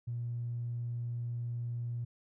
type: tone with tanh clipping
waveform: triangle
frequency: 119.2 Hz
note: A#2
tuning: 39 cents sharp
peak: -34 dBFS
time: 0.07-2.05 s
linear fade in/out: 10 ms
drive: 4 dB
effects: none